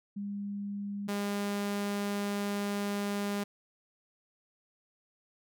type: tone pair in turn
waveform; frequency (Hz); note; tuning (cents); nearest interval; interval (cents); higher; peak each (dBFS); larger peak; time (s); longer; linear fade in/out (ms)
sine / sawtooth; 202 / 202.8; G#3 / G#3; -48 / -41; unison; 7; second; -34 / -27; second; 0.16-1.08 / 1.08-3.44; second; 10
effects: none

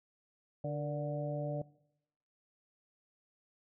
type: harmonic tone with a mistuned harmonic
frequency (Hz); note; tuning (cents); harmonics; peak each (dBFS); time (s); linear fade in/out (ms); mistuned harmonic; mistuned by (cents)
146.83; D3; 0; 1 / 2 / 3 / 4 / 5; -37 / -44 / -46 / -38 / -47; 0.64-1.62; 5; 3; +86
effects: noise-tail reverb RT60 0.8 s tail -21 dB re dry

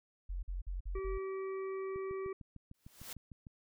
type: tone bursts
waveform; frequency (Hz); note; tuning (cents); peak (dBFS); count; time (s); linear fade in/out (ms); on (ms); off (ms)
sine; 44.92; F1; +50; -36; 5; 0.29-1.182; 10; 140; 48
type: harmonic tone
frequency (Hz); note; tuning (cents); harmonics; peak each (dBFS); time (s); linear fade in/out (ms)
383.9; G4; -36; 1 / 3 / 5 / 6; -37 / -48 / -57 / -56; 0.95-2.33; 5
type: click train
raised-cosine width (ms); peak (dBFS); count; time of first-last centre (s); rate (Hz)
5; -38; 11; 1.96-3.468; 6.63
type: noise with exponential growth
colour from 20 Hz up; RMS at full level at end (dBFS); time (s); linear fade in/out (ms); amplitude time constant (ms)
white; -43; 2.74-3.13; 2; 83
effects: none

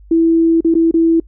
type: tone with dropouts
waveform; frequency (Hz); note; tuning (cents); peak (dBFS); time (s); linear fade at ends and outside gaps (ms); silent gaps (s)
sine; 329.6; E4; 0; -8; 0.11-1.2; 5; 0.607-0.646 / 0.742-0.751 / 0.912-0.94
effects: noise-tail reverb RT60 0.1 s tail -25 dB re dry + added 50 Hz sine -38 dBFS peak until 1.27 s

